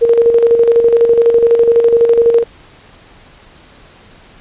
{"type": "tone with tremolo", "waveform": "sine", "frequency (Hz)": 466.2, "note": "A#4", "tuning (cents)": 0, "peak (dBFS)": -4, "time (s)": [0.01, 2.44], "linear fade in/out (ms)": 20, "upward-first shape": "square", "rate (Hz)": 12, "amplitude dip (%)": 50, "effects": ["pink hiss -42 dBFS RMS until 4.4 s", "resampled to 8000 Hz"]}